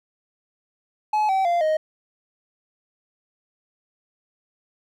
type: tone with pitch steps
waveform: triangle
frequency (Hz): 852 / 767.9 / 692 / 623.7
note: G#5 / G5 / F5 / D#5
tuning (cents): +44 / -36 / -16 / +4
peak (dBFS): -16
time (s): 1.13-1.77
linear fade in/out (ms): 5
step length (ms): 160
effects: none